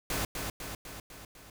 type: noise with echo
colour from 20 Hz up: pink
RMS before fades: -32 dBFS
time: 0.1-0.25 s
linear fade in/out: 2 ms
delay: 250 ms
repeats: 5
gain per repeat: -4 dB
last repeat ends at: 1.5 s
effects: none